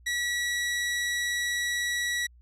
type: tone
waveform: sawtooth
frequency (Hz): 1934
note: B6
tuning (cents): -37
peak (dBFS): -23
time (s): 0.06-2.27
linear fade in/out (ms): 10
effects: added 60 Hz sine -52 dBFS peak until 2.41 s + low-pass 10000 Hz 12 dB/octave